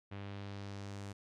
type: tone with low-pass filter sweep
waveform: sawtooth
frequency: 99.8 Hz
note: G2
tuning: 32 cents sharp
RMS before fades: -45 dBFS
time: 0.11-1.13 s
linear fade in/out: 10 ms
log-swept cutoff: 2800 to 8500 Hz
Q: 1.4
effects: none